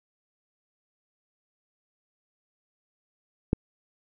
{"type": "click", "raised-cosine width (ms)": 3, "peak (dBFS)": -8, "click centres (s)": 3.531, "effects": []}